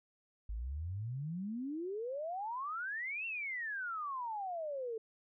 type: exponential two-way sweep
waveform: sine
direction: up then down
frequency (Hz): 50 to 2746 to 434.4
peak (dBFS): -37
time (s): 0.49-4.98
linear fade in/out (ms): 5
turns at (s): 3.26
effects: none